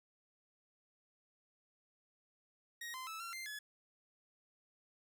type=tone with pitch steps; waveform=sawtooth; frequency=1881 / 1034 / 1309 / 1366 / 2091 / 1703 Hz; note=A#6 / C6 / E6 / F6 / C7 / G#6; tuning=+15 / -21 / -13 / -39 / -2 / +43 cents; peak=-40 dBFS; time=2.81-3.59 s; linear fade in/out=5 ms; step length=130 ms; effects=none